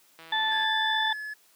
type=click train; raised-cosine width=0.3 ms; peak=-31 dBFS; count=74; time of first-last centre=0.19-0.638 s; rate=163 Hz
type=harmonic tone; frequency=876 Hz; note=A5; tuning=8 cents flat; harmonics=1 / 2 / 4; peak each=-28 / -28 / -28 dBFS; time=0.32-1.13 s; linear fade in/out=5 ms
type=tone with pitch glide; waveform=triangle; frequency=1661.2 to 1709.9 Hz; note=G#6 to A6; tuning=0 to -50 cents; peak=-32 dBFS; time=0.51-1.34 s; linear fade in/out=10 ms; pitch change=+50 cents; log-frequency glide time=0.78-1.03 s
effects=white hiss -61 dBFS RMS until 1.55 s + high-pass 200 Hz 12 dB/octave